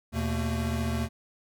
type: tone cluster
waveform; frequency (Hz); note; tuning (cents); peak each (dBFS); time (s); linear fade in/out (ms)
square; 79.8 / 123 / 224.9; D#2 / B2 / A3; +44 / -7 / +38; -31 / -34 / -32; 0.12-1.09; 50
effects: none